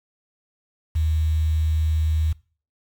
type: tone with quantisation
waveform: sine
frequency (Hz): 78.7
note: D#2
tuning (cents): +20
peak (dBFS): -18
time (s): 0.95-2.33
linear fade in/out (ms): 10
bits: 7
effects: noise-tail reverb RT60 0.4 s tail -22 dB re dry